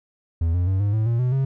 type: tone with pitch steps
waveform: triangle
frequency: 82.8 / 88.74 / 95.11 / 101.94 / 109.26 / 117.1 / 125.5 / 134.51 Hz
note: E2 / F2 / F#2 / G#2 / A2 / A#2 / B2 / C3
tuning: +8 / +28 / +48 / -32 / -12 / +8 / +28 / +48 cents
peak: -16 dBFS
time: 0.41-1.45 s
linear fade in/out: 5 ms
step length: 130 ms
effects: none